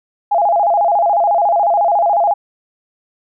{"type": "tone with vibrato", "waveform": "sine", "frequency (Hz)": 749, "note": "F#5", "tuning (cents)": 21, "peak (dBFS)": -10, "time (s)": [0.31, 2.34], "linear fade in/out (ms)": 10, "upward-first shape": "square", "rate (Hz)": 14, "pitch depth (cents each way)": 160, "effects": []}